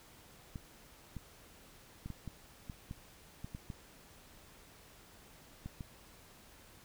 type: clicks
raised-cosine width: 5 ms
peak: -30 dBFS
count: 12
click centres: 0.558 / 1.167 / 2.06 / 2.103 / 2.277 / 2.698 / 2.911 / 3.445 / 3.549 / 3.702 / 5.66 / 5.808 s
effects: pink hiss -59 dBFS RMS until 6.84 s